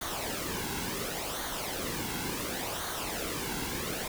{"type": "noise with flanger", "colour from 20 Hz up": "pink", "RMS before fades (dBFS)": -35, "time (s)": [0.01, 4.08], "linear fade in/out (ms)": 5, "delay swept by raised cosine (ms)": [0.38, 1.68], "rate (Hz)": 0.7, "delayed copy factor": -0.6, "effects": []}